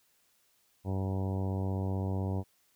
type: harmonic tone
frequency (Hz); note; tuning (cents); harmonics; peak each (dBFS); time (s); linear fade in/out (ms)
95.8; G2; -39; 1 / 2 / 3 / 4 / 5 / 6 / 7 / 8 / 9 / 10; -31 / -37 / -41 / -43 / -45 / -47 / -48 / -49 / -50 / -51; 0.84-2.44; 50
effects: white hiss -70 dBFS RMS until 2.75 s